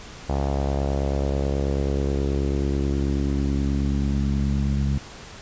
sawtooth tone with low-pass filter sweep, 69.3 Hz, C#2, in tune, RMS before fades -23 dBFS, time 0.29-4.98 s, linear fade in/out 5 ms, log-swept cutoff 770 to 180 Hz, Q 2.5, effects pink hiss -41 dBFS RMS until 5.41 s + resampled to 16000 Hz

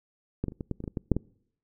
clicks, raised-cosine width 3 ms, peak -15 / -18 / -30 / -21 / -17 / -26 / -22 / -21 / -17 / -8 / -15 dBFS, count 11, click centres 0.44 / 0.483 / 0.521 / 0.608 / 0.713 / 0.804 / 0.84 / 0.878 / 0.972 / 1.117 / 1.166 s, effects noise-tail reverb RT60 0.7 s tail -26 dB re dry

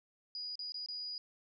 sine tone with dropouts, 4908 Hz, D#8, 25 cents flat, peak -39 dBFS, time 0.35-1.18 s, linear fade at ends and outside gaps 1 ms, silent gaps 0.555-0.592 / 0.721-0.743 / 0.861-0.886 s, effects none

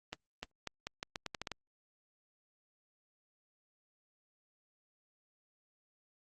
accelerating click train, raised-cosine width 0.2 ms, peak -21 dBFS, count 11, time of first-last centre 0.13-1.517 s, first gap 300 ms, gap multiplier 0.81, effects Opus 32 kbps

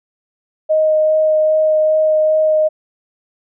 sine tone with vibrato, 622.3 Hz, D#5, in tune, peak -10 dBFS, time 0.69-2.69 s, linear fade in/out 20 ms, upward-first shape sine, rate 2.5 Hz, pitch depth 8 cents each way, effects none

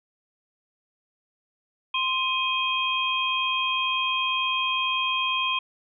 sine tone cluster, 1045 / 2506 / 3220 Hz, C6 / D#7 / G7, -2 / +12 / +46 cents, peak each -27 dBFS, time 1.94-5.59 s, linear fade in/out 5 ms, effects none

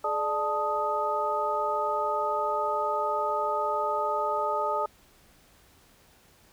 sine tone cluster, 423.8 / 595 / 876 / 1249 Hz, G#4 / D5 / A5 / D#6, +35 / +22 / -8 / +6 cents, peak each -34 / -31 / -30 / -29 dBFS, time 0.04-4.86 s, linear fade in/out 5 ms, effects pink hiss -59 dBFS RMS until 6.52 s

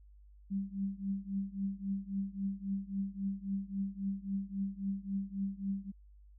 sine tone with tremolo, 196 Hz, G3, in tune, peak -30 dBFS, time 0.5-5.92 s, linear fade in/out 20 ms, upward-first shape triangle, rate 3.7 Hz, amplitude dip 95%, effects added 50 Hz sine -55 dBFS peak until 6.38 s

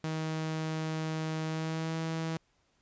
sawtooth tone with pitch glide, 158.3 to 162.09 Hz, D#3 to E3, +30 to -29 cents, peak -28 dBFS, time 0.04-2.37 s, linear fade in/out 0 ms, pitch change +41 cents, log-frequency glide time 1.45-1.96 s, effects pink hiss -72 dBFS RMS until 2.81 s + resampled to 16000 Hz

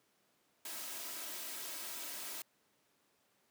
white noise with comb filter, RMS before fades -44 dBFS, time 0.65-2.42 s, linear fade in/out 2 ms, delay 3.1 ms, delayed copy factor +0.5, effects pink hiss -74 dBFS RMS until 3.5 s + high-pass 200 Hz 12 dB/octave

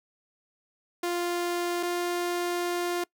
sawtooth tone pair in turn, 349.2 / 350.9 Hz, F4 / F4, 0 / +8 cents, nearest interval unison, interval 8 cents, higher second, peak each -23 dBFS, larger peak neither, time 1.03-1.83 / 1.83-3.04 s, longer second, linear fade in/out 5 ms, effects noise-tail reverb RT60 0.1 s tail -23 dB re dry

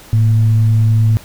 sine tone with frequency modulation, 110 Hz, A2, in tune, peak -8 dBFS, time 0.13-1.17 s, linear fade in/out 0 ms, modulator 125 Hz, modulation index 0.24, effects pink hiss -39 dBFS RMS until 1.24 s

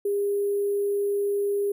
sine tone with sample-and-hold, 404.2 Hz, G#4, 47 cents flat, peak -22 dBFS, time 0.05-1.72 s, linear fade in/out 5 ms, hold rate 11025 Hz, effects none

